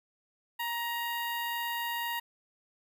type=tone with notch filter; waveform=10% pulse; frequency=942 Hz; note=A#5; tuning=18 cents sharp; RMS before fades=-34 dBFS; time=0.59-2.2 s; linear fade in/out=10 ms; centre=5500 Hz; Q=0.51; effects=none